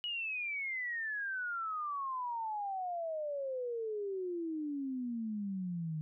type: exponential sweep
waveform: sine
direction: down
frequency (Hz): 2932 to 152.4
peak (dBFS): -35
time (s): 0.04-6.01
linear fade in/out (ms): 0
effects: none

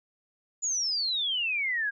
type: exponential sweep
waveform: sine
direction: down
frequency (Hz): 7040 to 1600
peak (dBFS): -26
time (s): 0.62-1.91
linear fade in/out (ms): 20
effects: none

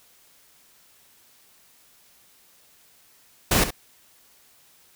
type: noise with echo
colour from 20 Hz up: pink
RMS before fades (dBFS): -19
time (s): 3.51-3.64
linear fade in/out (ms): 5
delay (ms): 67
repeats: 1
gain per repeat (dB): -11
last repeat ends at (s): 3.707
effects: white hiss -57 dBFS RMS until 4.95 s

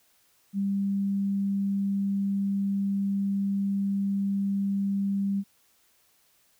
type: tone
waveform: sine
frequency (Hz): 197.9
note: G3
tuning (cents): +17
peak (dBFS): -24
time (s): 0.53-5.44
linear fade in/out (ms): 50
effects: white hiss -65 dBFS RMS until 6.59 s

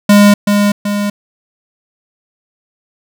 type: tone with echo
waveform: square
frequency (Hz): 204.6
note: G#3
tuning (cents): -26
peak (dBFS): -4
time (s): 0.09-0.34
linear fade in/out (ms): 5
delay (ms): 380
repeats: 2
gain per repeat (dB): -5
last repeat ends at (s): 1.1
effects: none

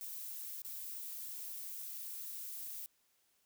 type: noise with dropouts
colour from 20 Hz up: violet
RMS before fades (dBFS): -45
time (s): 0.01-2.86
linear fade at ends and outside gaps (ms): 0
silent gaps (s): 0.619-0.648
effects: white hiss -75 dBFS RMS until 3.45 s

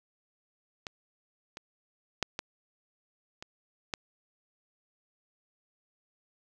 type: clicks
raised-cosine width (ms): 0.2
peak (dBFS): -20 / -24 / -10 / -16 / -24 / -14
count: 6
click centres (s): 0.868 / 1.571 / 2.227 / 2.391 / 3.425 / 3.938
effects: none

